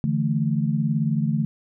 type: chord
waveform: sine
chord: D suspended second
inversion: none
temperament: just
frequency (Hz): 146.83 / 165.19 / 220.2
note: D3 / E3 / A3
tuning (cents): 0 / +4 / +2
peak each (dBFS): -23 / -25 / -24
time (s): 0.04-1.45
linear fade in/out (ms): 0
effects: none